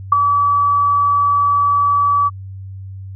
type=tone with ADSR envelope; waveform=sine; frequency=1147 Hz; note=D6; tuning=41 cents flat; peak=-3 dBFS; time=0.12-2.3 s; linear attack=6 ms; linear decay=9 ms; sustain=-8 dB; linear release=31 ms; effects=added 96 Hz sine -28 dBFS peak until 3.15 s